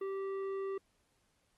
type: tone with tanh clipping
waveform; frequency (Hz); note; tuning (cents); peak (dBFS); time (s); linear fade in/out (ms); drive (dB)
sine; 389.1; G4; -13; -37; 0.01-0.78; 5; 10
effects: pink hiss -75 dBFS RMS until 1.57 s + Opus 32 kbps